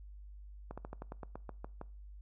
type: slowing click train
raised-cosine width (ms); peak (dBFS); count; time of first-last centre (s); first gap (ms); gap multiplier
1; -29; 11; 0.71-1.814; 66; 1.11
effects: noise-tail reverb RT60 0.4 s tail -22 dB re dry + added 50 Hz sine -48 dBFS peak until 2.21 s

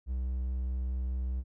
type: tone with vibrato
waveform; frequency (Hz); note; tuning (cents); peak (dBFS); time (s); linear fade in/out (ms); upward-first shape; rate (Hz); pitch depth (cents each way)
triangle; 63.4; B1; +46; -28; 0.06-1.44; 50; sine; 4.8; 8
effects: none

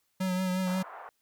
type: tone with vibrato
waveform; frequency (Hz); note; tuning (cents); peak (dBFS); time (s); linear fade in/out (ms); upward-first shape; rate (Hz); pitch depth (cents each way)
square; 185; F#3; 0; -28; 0.2-0.83; 10; triangle; 5.6; 37
type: band-pass noise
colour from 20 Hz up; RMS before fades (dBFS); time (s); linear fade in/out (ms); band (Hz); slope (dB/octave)
white; -45; 0.67-1.09; 0; 590 to 1300; 24
effects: white hiss -75 dBFS RMS until 1.21 s

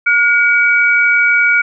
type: tone pair together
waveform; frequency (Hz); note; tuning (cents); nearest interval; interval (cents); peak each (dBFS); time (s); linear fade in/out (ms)
sine; 1436 / 2273; F6 / C#7; +48 / +43; minor sixth; 795; -11; 0.06-1.62; 10
effects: none

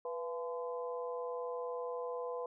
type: harmonic tone with a mistuned harmonic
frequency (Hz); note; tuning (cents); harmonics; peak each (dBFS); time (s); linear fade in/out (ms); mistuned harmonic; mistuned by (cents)
170.5; F3; -41; 3 / 4 / 5 / 6; -38 / -47 / -50 / -45; 0.05-2.46; 2; 3; -61
effects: none

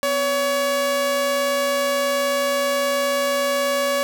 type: tone pair together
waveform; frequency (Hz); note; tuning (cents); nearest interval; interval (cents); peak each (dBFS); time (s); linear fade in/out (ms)
sawtooth; 252.5 / 563.7; B3 / C#5; +39 / +29; octave + major second; 1390; -27 / -15; 0.03-4.03; 0
effects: none

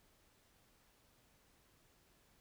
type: silence
effects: pink hiss -71 dBFS RMS until 2.4 s

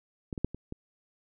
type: clicks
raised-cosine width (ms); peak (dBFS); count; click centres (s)
3; -22 / -23 / -13 / -26 / -24; 5; 0.328 / 0.378 / 0.446 / 0.546 / 0.724
effects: none

